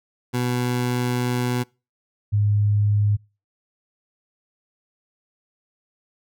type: tone pair in turn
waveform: 20% pulse / sine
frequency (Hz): 123.47 / 103.57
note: B2 / G#2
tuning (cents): 0 / -4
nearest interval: minor third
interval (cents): 304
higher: first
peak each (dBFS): -16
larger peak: neither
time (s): 0.33-1.64 / 2.32-3.17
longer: first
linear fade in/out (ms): 20
effects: noise-tail reverb RT60 0.3 s tail -25 dB re dry